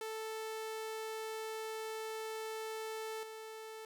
sawtooth tone with level steps, 440.2 Hz, A4, 1 cent sharp, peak -36 / -42 dBFS, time 0.01-3.85 s, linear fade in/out 2 ms, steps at 3.23 s, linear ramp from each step 2 ms, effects none

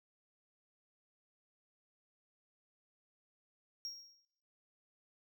triangle tone with exponential decay, 5588 Hz, F8, in tune, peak -37 dBFS, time 3.85-4.25 s, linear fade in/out 0 ms, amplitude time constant 86 ms, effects noise-tail reverb RT60 0.9 s tail -17 dB re dry

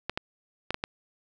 clicks, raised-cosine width 0.3 ms, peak -13 dBFS, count 5, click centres 0.096 / 0.175 / 0.706 / 0.744 / 0.839 s, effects none

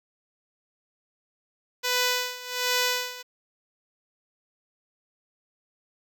5% pulse tone with tremolo, 497 Hz, B4, 11 cents sharp, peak -10 dBFS, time 1.83-3.23 s, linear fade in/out 20 ms, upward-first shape sine, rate 1.3 Hz, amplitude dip 85%, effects none

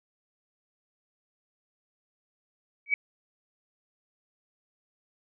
sine tone with exponential growth, 2272 Hz, C#7, 42 cents sharp, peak -16 dBFS, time 2.86-2.94 s, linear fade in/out 2 ms, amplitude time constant 16 ms, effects none

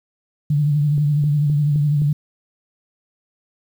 sine tone with vibrato, 147.1 Hz, D3, 3 cents sharp, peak -14 dBFS, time 0.5-2.13 s, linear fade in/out 5 ms, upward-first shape triangle, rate 12 Hz, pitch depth 64 cents each way
click train, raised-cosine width 3 ms, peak -21 dBFS, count 5, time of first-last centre 0.98-2.019 s, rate 3.85 Hz
effects 8-bit

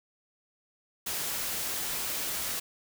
white noise, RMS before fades -33 dBFS, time 1.06-2.6 s, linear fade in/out 10 ms, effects none

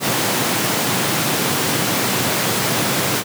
pink high-pass noise, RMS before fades -19 dBFS, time 0-3.24 s, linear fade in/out 50 ms, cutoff 110 Hz, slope 48 dB/octave, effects none

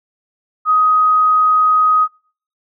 sine tone, 1255 Hz, D#6, 15 cents sharp, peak -9 dBFS, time 0.65-2.08 s, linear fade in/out 50 ms, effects noise-tail reverb RT60 0.5 s tail -26 dB re dry

